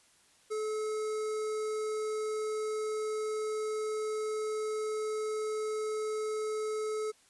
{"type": "tone with notch filter", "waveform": "square", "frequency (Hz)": 431, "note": "A4", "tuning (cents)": -36, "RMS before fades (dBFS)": -34, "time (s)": [0.5, 7.12], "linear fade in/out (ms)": 20, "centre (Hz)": 3000, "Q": 0.82, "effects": ["white hiss -64 dBFS RMS until 7.29 s", "resampled to 24000 Hz"]}